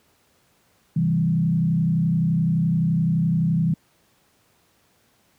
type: tone with frequency modulation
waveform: sine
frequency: 165 Hz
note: E3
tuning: 2 cents sharp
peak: -17 dBFS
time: 0.96-3.74 s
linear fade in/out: 5 ms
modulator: 31.7 Hz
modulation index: 0.9
effects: pink hiss -62 dBFS RMS until 5.38 s + high-pass 80 Hz 12 dB/octave